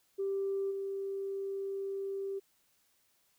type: tone with level steps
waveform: sine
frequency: 392 Hz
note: G4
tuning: in tune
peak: -30 / -34 dBFS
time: 0.18-2.4 s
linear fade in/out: 20 ms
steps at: 0.7 s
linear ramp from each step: 20 ms
effects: tanh soft clip ceiling -26 dBFS + white hiss -72 dBFS RMS until 3.38 s